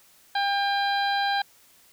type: harmonic tone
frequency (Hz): 800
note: G5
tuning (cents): +35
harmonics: 1 / 2 / 3 / 4 / 5 / 6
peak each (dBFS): -24 / -28 / -38 / -35 / -32 / -42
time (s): 0.35-1.42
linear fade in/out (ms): 5
effects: white hiss -57 dBFS RMS until 1.92 s